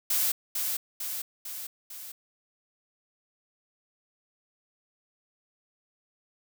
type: noise with echo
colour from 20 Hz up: blue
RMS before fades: -26 dBFS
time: 0.1-0.32 s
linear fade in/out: 5 ms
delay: 450 ms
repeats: 4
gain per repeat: -4 dB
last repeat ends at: 2.12 s
effects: none